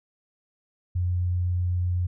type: tone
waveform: sine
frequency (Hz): 89.2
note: F2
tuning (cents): +37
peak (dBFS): -22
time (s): 0.95-2.07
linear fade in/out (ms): 10
effects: none